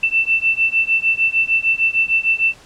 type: beating tone pair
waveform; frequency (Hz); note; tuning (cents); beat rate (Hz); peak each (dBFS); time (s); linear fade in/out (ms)
sine; 2668 / 2674.6; E7 / E7; +20 / +24; 6.6; -17; 0.03-2.54; 5
effects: pink hiss -45 dBFS RMS until 2.65 s + low-pass 8000 Hz 12 dB/octave

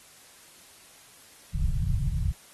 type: low-pass noise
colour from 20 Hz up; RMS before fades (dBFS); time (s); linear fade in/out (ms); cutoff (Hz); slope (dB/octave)
pink; -26; 1.53-2.33; 20; 170; 96
effects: white hiss -53 dBFS RMS until 2.53 s + AAC 32 kbps

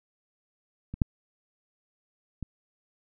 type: clicks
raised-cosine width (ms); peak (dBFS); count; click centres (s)
5; -23 / -9 / -22; 3; 0.94 / 1.018 / 2.427
effects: none

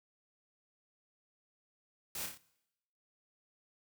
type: noise with echo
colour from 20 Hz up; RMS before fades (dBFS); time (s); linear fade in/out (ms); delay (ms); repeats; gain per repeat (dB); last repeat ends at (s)
white; -41; 2.15-2.26; 2; 29; 4; -4; 2.376
effects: noise-tail reverb RT60 0.9 s tail -22 dB re dry

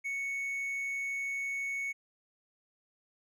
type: tone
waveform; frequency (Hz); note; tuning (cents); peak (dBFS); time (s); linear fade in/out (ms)
triangle; 2217; C#7; 0; -31; 0.04-1.93; 20
effects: none

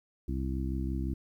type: harmonic tone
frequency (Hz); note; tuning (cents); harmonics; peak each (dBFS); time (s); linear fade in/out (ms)
65.8; C2; +10; 1 / 2 / 3 / 4 / 5; -32 / -38 / -39 / -39 / -40; 0.28-1.14; 5
effects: 11-bit

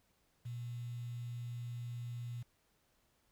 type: tone with quantisation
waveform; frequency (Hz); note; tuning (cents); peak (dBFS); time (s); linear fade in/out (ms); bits
sine; 120; B2; -49; -40; 0.45-2.43; 10; 10
effects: pink hiss -75 dBFS RMS until 3.31 s

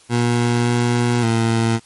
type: tone with pitch steps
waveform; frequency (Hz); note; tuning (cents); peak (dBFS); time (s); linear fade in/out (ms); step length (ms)
20% pulse; 119.6 / 120.3 / 114.2; A#2 / B2 / A#2; +45 / -45 / -35; -10; 0.09-1.8; 50; 570
effects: white hiss -50 dBFS RMS until 1.85 s + MP3 48 kbps

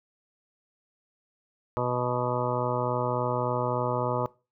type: harmonic tone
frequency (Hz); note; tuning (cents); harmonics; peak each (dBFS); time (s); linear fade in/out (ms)
123.47; B2; 0; 1 / 2 / 3 / 4 / 5 / 7 / 8 / 9 / 10; -32 / -37 / -34 / -31 / -32 / -34 / -35 / -36 / -37; 1.77-4.26; 0
effects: noise-tail reverb RT60 0.3 s tail -21 dB re dry

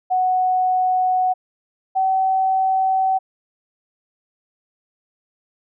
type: tone pair in turn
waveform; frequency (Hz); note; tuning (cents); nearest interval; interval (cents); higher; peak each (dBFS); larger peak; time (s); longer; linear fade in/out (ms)
sine; 740 / 761.7; F#5 / G5; 0 / -50; minor second; 50; second; -15; neither; 0.1-1.34 / 1.95-3.19; neither; 20
effects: none

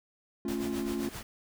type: chord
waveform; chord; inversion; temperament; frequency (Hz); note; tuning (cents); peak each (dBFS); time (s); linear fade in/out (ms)
triangle; A augmented; none; equal; 220 / 277.2 / 349.2; A3 / C#4 / E#4; 0 / 0 / 0; -33; 0.45-1.09; 2
type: noise with tremolo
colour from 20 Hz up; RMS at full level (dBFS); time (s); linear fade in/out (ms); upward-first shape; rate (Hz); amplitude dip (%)
pink; -40; 0.48-1.23; 2; sine; 7.6; 65
effects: none

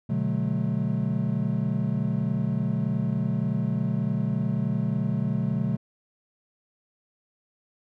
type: chord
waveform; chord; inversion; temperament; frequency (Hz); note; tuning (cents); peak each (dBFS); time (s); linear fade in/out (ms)
triangle; B minor seventh; none; equal with one note detuned; 123.47 / 146.83 / 185 / 215.6; B2 / D3 / F#3 / A3; 0 / 0 / 0 / -35; -27; 0.09-5.77; 10
effects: none

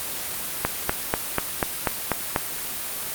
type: click train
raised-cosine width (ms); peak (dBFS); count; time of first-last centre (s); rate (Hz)
0.5; -4; 8; 0.65-2.361; 4.09
effects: white hiss -30 dBFS RMS until 3.14 s + Opus 32 kbps

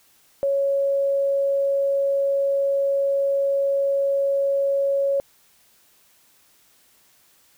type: tone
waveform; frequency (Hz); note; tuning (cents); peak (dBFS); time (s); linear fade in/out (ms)
sine; 554.4; C#5; 0; -18; 0.43-5.2; 0
effects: white hiss -58 dBFS RMS until 7.57 s

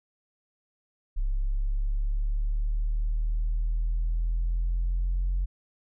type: exponential sweep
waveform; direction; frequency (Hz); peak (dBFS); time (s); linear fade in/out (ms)
sine; up; 33.61 to 44.84; -22; 1.16-5.46; 20
effects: tanh soft clip ceiling -21 dBFS

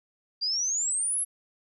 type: exponential sweep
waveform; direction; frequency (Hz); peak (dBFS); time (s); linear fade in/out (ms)
sine; up; 4699 to 11300; -25; 0.41-1.25; 20
effects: none

